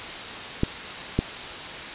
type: clicks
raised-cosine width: 3 ms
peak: -7 dBFS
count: 2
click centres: 0.634 / 1.19 s
effects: white hiss -34 dBFS RMS until 1.94 s + resampled to 8000 Hz

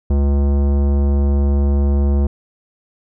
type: tone with tanh clipping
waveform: sine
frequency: 70.4 Hz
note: C#2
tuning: 27 cents sharp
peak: -14 dBFS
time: 0.1-2.27 s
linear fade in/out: 5 ms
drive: 17 dB
effects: none

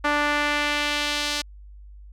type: tone with band-pass filter sweep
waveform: sawtooth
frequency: 293.7 Hz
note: D4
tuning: in tune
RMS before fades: -24 dBFS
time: 0.04-1.42 s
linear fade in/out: 10 ms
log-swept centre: 1400 to 4500 Hz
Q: 1.2
effects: added 50 Hz sine -41 dBFS peak until 2.12 s

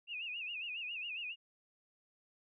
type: tone with vibrato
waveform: sine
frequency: 2654 Hz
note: E7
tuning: 11 cents sharp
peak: -39 dBFS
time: 0.07-1.36 s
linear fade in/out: 50 ms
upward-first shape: sine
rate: 7.3 Hz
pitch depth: 140 cents each way
effects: none

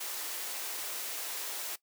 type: high-pass noise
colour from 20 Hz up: white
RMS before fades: -38 dBFS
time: 0-1.76 s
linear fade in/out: 10 ms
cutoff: 340 Hz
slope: 24 dB/octave
effects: noise-tail reverb RT60 0.1 s tail -18 dB re dry

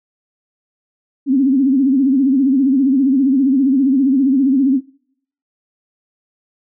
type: tone with vibrato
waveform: sine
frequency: 268.6 Hz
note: C4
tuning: 46 cents sharp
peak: -10 dBFS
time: 1.26-4.81 s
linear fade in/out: 50 ms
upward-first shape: sine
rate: 15 Hz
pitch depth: 110 cents each way
effects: noise-tail reverb RT60 0.7 s tail -26 dB re dry

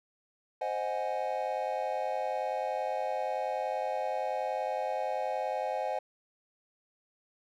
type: chord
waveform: triangle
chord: Ab dominant seventh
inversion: first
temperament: equal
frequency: 523.3 / 622.3 / 740 / 830.6 Hz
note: C5 / Eb5 / Gb5 / Ab5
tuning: 0 / 0 / 0 / 0 cents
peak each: -34 dBFS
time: 0.61-5.99 s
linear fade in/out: 5 ms
effects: none

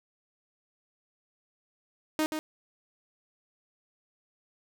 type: tone with echo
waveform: sawtooth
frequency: 310.4 Hz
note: D#4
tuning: 4 cents flat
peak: -21 dBFS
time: 2.19-2.26 s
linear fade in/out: 0 ms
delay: 130 ms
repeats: 1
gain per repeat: -6 dB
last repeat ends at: 2.39 s
effects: none

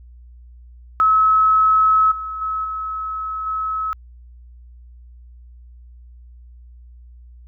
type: tone with level steps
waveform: sine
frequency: 1290 Hz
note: E6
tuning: 38 cents flat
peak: -11 / -25 / -20 / -23 / -20 dBFS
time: 1-3.93 s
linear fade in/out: 0 ms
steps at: 2.11 / 2.41 / 2.64 / 3.46 s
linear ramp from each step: 10 ms
effects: added 60 Hz sine -40 dBFS peak until 7.47 s

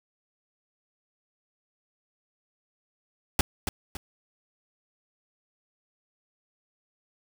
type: noise with echo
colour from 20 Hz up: pink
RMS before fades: -21 dBFS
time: 3.39-3.41 s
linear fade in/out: 2 ms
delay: 280 ms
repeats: 2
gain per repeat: -8 dB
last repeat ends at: 3.97 s
effects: none

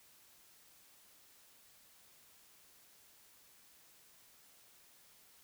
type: silence
effects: white hiss -64 dBFS RMS until 5.43 s

